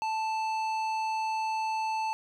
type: tone with tanh clipping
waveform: sine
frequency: 880 Hz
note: A5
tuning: in tune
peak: -30 dBFS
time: 0.02-2.13 s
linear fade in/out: 0 ms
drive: 13 dB
effects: none